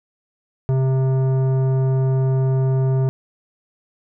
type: tone with tanh clipping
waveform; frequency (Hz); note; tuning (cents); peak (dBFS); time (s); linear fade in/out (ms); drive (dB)
sine; 132; C3; +16; -17; 0.69-3.09; 0; 13
effects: none